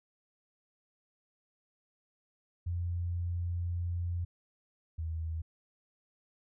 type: tone pair in turn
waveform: sine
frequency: 87 / 80.95 Hz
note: F2 / E2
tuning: -6 / -31 cents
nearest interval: minor second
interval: 125 cents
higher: first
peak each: -31 / -33 dBFS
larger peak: first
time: 2.66-4.25 / 4.98-5.42 s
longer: first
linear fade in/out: 10 ms
effects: none